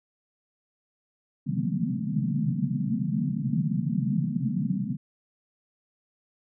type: band-pass noise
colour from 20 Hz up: pink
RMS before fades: -27 dBFS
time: 1.46-4.97 s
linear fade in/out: 20 ms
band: 130 to 250 Hz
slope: 96 dB/octave
effects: none